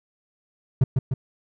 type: tone with echo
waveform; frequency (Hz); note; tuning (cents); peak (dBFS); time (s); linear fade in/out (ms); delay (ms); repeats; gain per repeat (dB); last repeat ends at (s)
triangle; 130.81; C3; 0; -11; 0.81-0.84; 5; 150; 2; -4; 1.14
effects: none